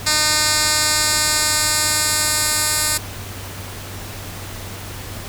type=tone with band-pass filter sweep; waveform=10% pulse; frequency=304.7 Hz; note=D#4; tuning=36 cents flat; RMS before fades=-18 dBFS; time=0.06-2.98 s; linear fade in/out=10 ms; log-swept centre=6400 to 9600 Hz; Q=1.1; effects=added 96 Hz sine -33 dBFS peak until 5.28 s + pink hiss -33 dBFS RMS until 5.28 s